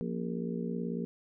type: harmonic tone with a mistuned harmonic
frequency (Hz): 58.27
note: A#1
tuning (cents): 0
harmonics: 3 / 4 / 5 / 6 / 7 / 8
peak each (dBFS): -36 / -36 / -46 / -47 / -41 / -42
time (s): 0.01-1.05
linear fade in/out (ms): 0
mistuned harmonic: 5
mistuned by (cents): -89
effects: none